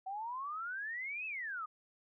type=exponential two-way sweep; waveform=sine; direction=up then down; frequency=748 to 2637 to 1209 Hz; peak=-38 dBFS; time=0.06-1.66 s; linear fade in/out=10 ms; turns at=1.26 s; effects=none